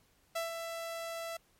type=tone with ADSR envelope; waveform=sawtooth; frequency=665 Hz; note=E5; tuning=15 cents sharp; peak=-28 dBFS; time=0.35-1.37 s; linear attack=11 ms; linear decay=140 ms; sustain=-6 dB; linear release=5 ms; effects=pink hiss -69 dBFS RMS until 1.59 s + MP3 64 kbps